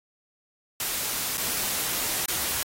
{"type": "noise with dropouts", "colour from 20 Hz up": "white", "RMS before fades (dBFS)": -28, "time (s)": [0.8, 2.63], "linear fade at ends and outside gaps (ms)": 2, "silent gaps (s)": [[1.373, 1.378], [2.259, 2.283]], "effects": ["AAC 48 kbps"]}